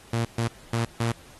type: tone bursts at uneven times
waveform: sawtooth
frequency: 116.1 Hz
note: A#2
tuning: 7 cents flat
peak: -19 dBFS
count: 4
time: 0.13-0.25 / 0.38-0.48 / 0.73-0.85 / 1-1.12 s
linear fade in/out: 5 ms
effects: pink hiss -51 dBFS RMS until 1.39 s + AAC 32 kbps